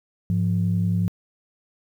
sine tone pair together, 103.83 / 174.62 Hz, G#2 / F3, 0 / 0 cents, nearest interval major sixth, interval 900 cents, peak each -21 dBFS, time 0.3-1.08 s, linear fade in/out 0 ms, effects tanh soft clip ceiling -12 dBFS + 9-bit

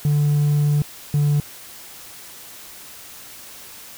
triangle tone pair in turn, 146.83 / 146.24 Hz, D3 / D3, 0 / -7 cents, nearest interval unison, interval 7 cents, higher first, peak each -12 dBFS, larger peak neither, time 0.05-0.82 / 1.14-1.4 s, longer first, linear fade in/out 2 ms, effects tanh soft clip ceiling -9 dBFS + white hiss -40 dBFS RMS until 3.97 s

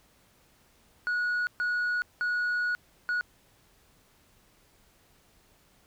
sine tone bursts at uneven times, 1458 Hz, F#6, 26 cents flat, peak -23 dBFS, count 4, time 1.07-1.47 / 1.6-2.02 / 2.21-2.75 / 3.09-3.21 s, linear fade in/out 0 ms, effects tanh soft clip ceiling -25 dBFS + pink hiss -63 dBFS RMS until 5.86 s

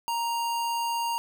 square tone, 934 Hz, A#5, 3 cents sharp, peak -27 dBFS, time 0.08-1.18 s, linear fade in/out 0 ms, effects none

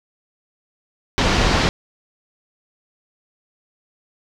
pink low-pass noise, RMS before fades -17 dBFS, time 1.18-1.69 s, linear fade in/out 0 ms, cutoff 5500 Hz, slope 24 dB/octave, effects none

